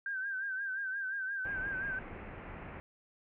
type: tone with vibrato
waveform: sine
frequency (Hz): 1568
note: G6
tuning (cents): 0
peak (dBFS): -34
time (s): 0.06-1.99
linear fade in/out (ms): 2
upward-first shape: sine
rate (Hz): 5.7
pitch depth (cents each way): 63
type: low-pass noise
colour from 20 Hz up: pink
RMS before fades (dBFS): -46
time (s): 1.45-2.8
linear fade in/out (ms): 0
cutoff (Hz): 2500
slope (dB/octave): 48
effects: none